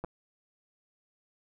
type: clicks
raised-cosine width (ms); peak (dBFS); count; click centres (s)
1; -23; 2; 0.04 / 0.046
effects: none